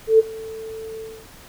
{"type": "tone with ADSR envelope", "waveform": "sine", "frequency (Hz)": 443.3, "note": "A4", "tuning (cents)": 13, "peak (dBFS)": -7, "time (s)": [0.07, 1.27], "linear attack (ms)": 120, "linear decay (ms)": 25, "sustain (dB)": -23, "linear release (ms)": 260, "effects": ["pink hiss -45 dBFS RMS until 1.48 s"]}